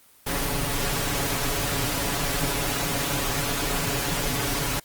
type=noise with comb filter; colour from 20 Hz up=pink; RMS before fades=-26 dBFS; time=0.26-4.8 s; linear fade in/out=10 ms; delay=7.1 ms; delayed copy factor=+0.8; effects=white hiss -55 dBFS RMS until 4.84 s + Opus 24 kbps